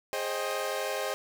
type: chord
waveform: sawtooth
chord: Ab major seventh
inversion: none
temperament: equal with one note detuned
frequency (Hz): 415.3 / 530.6 / 622.3 / 784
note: Ab4 / C5 / Eb5 / G5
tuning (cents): 0 / +24 / 0 / 0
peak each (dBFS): -33 / -30 / -31 / -35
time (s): 0.13-1.14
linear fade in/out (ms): 0
effects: none